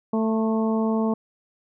harmonic tone with a mistuned harmonic, 221.7 Hz, A3, 13 cents sharp, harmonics 1 / 2 / 3 / 4 / 5, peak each -21 / -27 / -31 / -33 / -35 dBFS, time 0.13-1.14 s, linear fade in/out 5 ms, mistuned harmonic 5, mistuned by -26 cents, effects none

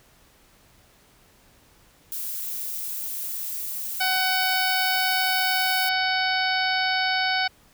violet noise, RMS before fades -31 dBFS, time 2.12-5.89 s, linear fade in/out 0 ms
harmonic tone, 750 Hz, F#5, 23 cents sharp, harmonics 1 / 2 / 3 / 4 / 5 / 6 / 7, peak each -26 / -26 / -28 / -32 / -33 / -31 / -33 dBFS, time 4-7.48 s, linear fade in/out 10 ms
effects pink hiss -57 dBFS RMS until 7.73 s

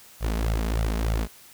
sawtooth tone with flanger, 54.9 Hz, A1, 3 cents flat, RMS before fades -25 dBFS, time 0.2-1.28 s, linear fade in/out 50 ms, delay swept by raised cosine 1.4 to 4.8 ms, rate 3.3 Hz, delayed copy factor +0.85, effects white hiss -50 dBFS RMS until 1.53 s

